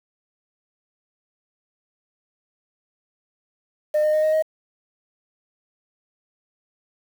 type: tone with pitch steps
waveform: sine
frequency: 606 / 611.6 / 617.3 / 623 / 628.8 Hz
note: D#5 / D#5 / D#5 / D#5 / D#5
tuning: -46 / -30 / -14 / +2 / +18 cents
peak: -14 dBFS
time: 3.94-4.425 s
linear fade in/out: 10 ms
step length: 97 ms
effects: tanh soft clip ceiling -15 dBFS + 7-bit